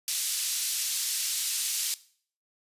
white band-pass noise, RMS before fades -30 dBFS, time 0.08-1.94 s, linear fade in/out 0 ms, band 3700 to 10000 Hz, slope 12 dB/octave, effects noise-tail reverb RT60 0.5 s tail -18 dB re dry + resampled to 32000 Hz

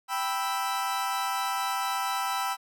40% pulse chord, E minor, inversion first, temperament equal, 784 / 987.8 / 1318.5 Hz, G5 / B5 / E6, 0 / 0 / 0 cents, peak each -31 dBFS, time 0.08-2.57 s, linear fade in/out 50 ms, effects none

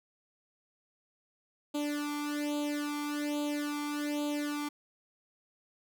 sawtooth tone with flanger, 293.7 Hz, D4, in tune, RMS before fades -34 dBFS, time 1.74-4.69 s, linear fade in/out 10 ms, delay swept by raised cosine 0.27 to 0.9 ms, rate 1.2 Hz, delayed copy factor +0.9, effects none

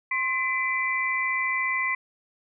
sine tone cluster, 1057 / 2020 / 2346 Hz, C6 / B6 / D7, +17 / +39 / -2 cents, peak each -30 / -25 / -31 dBFS, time 0.11-1.95 s, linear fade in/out 5 ms, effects none

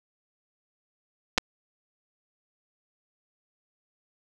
clicks, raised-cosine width 0.2 ms, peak -4 dBFS, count 2, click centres 1.378 / 1.382 s, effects none

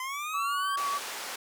25% pulse linear sweep, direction up, 1019 to 1600 Hz, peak -29 dBFS, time 0-0.76 s, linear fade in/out 2 ms
sine tone with vibrato, 1135 Hz, C#6, 41 cents sharp, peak -28 dBFS, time 0.33-0.99 s, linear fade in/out 20 ms, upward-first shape triangle, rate 6.7 Hz, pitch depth 16 cents each way
pink band-pass noise, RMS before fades -38 dBFS, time 0.77-1.36 s, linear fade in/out 5 ms, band 670 to 12000 Hz, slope 12 dB/octave
effects none

